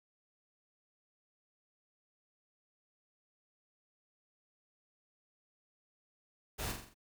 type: noise with echo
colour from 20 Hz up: pink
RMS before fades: -39 dBFS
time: 6.58-6.73 s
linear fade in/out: 20 ms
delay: 43 ms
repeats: 5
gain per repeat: -5 dB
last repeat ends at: 6.945 s
effects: none